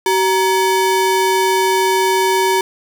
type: ring-modulated tone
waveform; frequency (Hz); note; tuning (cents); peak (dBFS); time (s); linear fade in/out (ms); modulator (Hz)
square; 659.3; E5; 0; -10; 0.06-2.61; 2; 279
effects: none